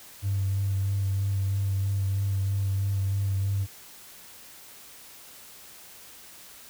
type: tone with vibrato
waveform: triangle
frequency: 98 Hz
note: G2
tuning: in tune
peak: -20 dBFS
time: 0.22-3.67 s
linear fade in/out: 50 ms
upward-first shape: sine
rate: 3.1 Hz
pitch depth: 22 cents each way
effects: tanh soft clip ceiling -21 dBFS + white hiss -48 dBFS RMS until 6.69 s